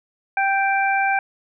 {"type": "harmonic tone", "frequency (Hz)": 784, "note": "G5", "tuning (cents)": 0, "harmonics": [1, 2, 3], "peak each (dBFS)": [-19, -22, -24], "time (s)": [0.37, 1.19], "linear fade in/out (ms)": 2, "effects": []}